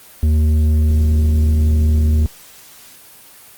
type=tone with tanh clipping; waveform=sine; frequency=77.1 Hz; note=D#2; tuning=15 cents flat; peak=-12 dBFS; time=0.23-2.26 s; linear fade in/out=0 ms; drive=8 dB; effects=white hiss -42 dBFS RMS until 3.57 s + Opus 24 kbps